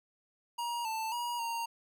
square tone with pitch steps, 948 / 886 / 957 / 927 Hz, A#5 / A5 / A#5 / A#5, +29 / +12 / +45 / -10 cents, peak -34 dBFS, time 0.58-1.66 s, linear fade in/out 10 ms, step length 270 ms, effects none

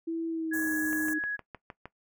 sine tone with pitch glide, 329.3 to 309 Hz, E4 to D#4, -2 to -12 cents, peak -29 dBFS, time 0.07-1.19 s, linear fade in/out 10 ms, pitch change -110 cents, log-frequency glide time 0.28-0.76 s
sine tone, 1672 Hz, G#6, 11 cents sharp, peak -29 dBFS, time 0.51-1.37 s, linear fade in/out 20 ms
white band-stop noise, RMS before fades -40 dBFS, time 0.53-1.14 s, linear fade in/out 10 ms, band 1200 to 5900 Hz, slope 96 dB/octave
click train, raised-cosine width 0.5 ms, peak -26 dBFS, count 7, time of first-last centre 0.93-1.856 s, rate 6.48 Hz
effects noise-tail reverb RT60 0.1 s tail -17 dB re dry

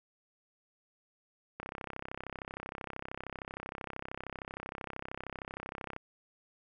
click train, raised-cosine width 0.5 ms, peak -24 dBFS, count 145, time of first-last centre 1.6-5.964 s, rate 33 Hz, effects none

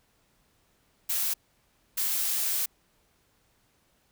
blue noise bursts at uneven times, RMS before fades -28 dBFS, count 2, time 1.09-1.34 / 1.97-2.66 s, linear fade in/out 10 ms, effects pink hiss -68 dBFS RMS until 4.11 s

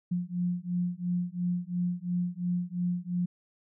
sine beating tone pair, 175.8 / 178.7 Hz, F3 / F3, +12 / +40 cents, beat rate 2.9 Hz, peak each -31 dBFS, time 0.11-3.26 s, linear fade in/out 10 ms, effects none

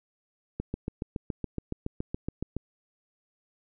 click train, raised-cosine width 3 ms, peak -18 dBFS, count 15, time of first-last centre 0.6-2.566 s, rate 7.12 Hz, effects none

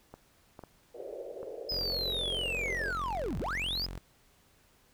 clicks, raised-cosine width 1 ms, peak -31 dBFS, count 8, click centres 0.14 / 0.592 / 0.637 / 1.43 / 1.817 / 1.902 / 2.551 / 2.684 s
pink band-pass noise, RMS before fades -42 dBFS, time 0.94-2.92 s, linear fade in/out 10 ms, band 400 to 590 Hz, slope 48 dB/octave
triangle linear two-way sweep, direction down then up, 5110 to 57.5 to 5110 Hz, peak -30 dBFS, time 1.69-3.86 s, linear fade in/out 5 ms, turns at 3.39 s
sawtooth tone, 44.79 Hz, F1, 44 cents sharp, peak -35 dBFS, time 1.71-3.98 s, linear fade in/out 0 ms
effects pink hiss -65 dBFS RMS until 4.93 s

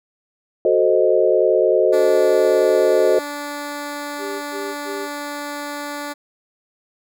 sine chord, F# diminished seventh, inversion none, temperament equal, 370 / 440 / 523.3 / 622.3 Hz, F#4 / A4 / C5 / Eb5, 0 / 0 / 0 / 0 cents, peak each -18 dBFS, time 0.65-3.19 s, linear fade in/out 2 ms
10% pulse tone, 290.4 Hz, D4, 19 cents flat, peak -18 dBFS, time 1.92-6.14 s, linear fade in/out 20 ms
triangle tone bursts, 397.2 Hz, G4, 23 cents sharp, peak -25 dBFS, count 3, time 4.18-5.084 s, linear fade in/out 50 ms, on 240 ms, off 92 ms
effects none

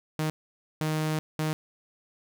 sawtooth tone bursts at uneven times, 155.56 Hz, D#3, in tune, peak -22 dBFS, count 3, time 0.19-0.3 / 0.81-1.19 / 1.39-1.53 s, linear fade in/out 0 ms, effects none

